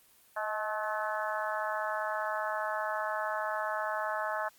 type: harmonic tone with a mistuned harmonic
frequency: 215.1 Hz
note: A3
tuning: 39 cents flat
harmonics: 3 / 4 / 5 / 6 / 7 / 8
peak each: -36 / -37 / -38 / -39 / -39 / -40 dBFS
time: 0.36-4.49 s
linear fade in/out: 10 ms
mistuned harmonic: 3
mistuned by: -30 cents
effects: white hiss -62 dBFS RMS until 4.58 s + Opus 24 kbps